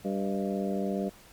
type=harmonic tone with a mistuned harmonic; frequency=98 Hz; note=G2; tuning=in tune; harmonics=2 / 3 / 4 / 5 / 6 / 7; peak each=-30 / -37 / -35 / -37 / -37 / -39 dBFS; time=0.04-1.1 s; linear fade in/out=20 ms; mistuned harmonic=6; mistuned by=+50 cents; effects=pink hiss -54 dBFS RMS until 1.32 s + MP3 96 kbps